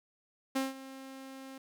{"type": "tone with ADSR envelope", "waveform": "sawtooth", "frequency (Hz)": 266.8, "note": "C4", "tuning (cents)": 34, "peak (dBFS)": -24, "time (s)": [0.55, 1.58], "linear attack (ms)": 12, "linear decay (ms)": 170, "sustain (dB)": -17, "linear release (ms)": 4, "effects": []}